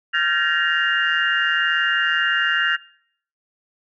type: tone cluster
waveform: sine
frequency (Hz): 1387 / 1548 / 1711 / 1869 / 2812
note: F6 / G6 / A6 / A#6 / F7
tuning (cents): -12 / -22 / -49 / +4 / +11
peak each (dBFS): -23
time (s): 0.13-2.77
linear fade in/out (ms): 20
effects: noise-tail reverb RT60 0.6 s tail -21 dB re dry + tanh soft clip ceiling -5 dBFS